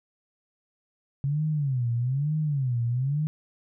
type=tone with vibrato; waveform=sine; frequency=135.2 Hz; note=C#3; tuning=43 cents flat; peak=-23 dBFS; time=1.24-3.27 s; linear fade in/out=0 ms; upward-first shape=sine; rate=1.1 Hz; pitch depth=240 cents each way; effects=none